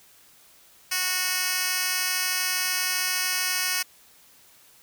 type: tone with high-pass filter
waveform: 10% pulse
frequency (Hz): 367.1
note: F#4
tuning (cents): -14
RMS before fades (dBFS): -26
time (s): 0.91-3.83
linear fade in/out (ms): 10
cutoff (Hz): 2700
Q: 0.61
effects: white hiss -55 dBFS RMS until 4.82 s